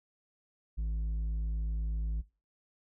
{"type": "tone with low-pass filter", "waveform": "square", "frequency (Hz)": 54.1, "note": "A1", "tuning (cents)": -29, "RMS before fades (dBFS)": -33, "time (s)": [0.77, 2.22], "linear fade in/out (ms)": 20, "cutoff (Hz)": 110, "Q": 0.71, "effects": ["noise-tail reverb RT60 0.3 s tail -20 dB re dry"]}